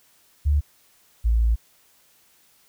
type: tone pair in turn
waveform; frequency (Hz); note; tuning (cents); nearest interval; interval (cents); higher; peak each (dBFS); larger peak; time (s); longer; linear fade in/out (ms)
sine; 73 / 56.52; D2 / A1; -10 / +47; major third; 443; first; -16; neither; 0.45-0.61 / 1.24-1.56; second; 20
effects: white hiss -59 dBFS RMS until 2.68 s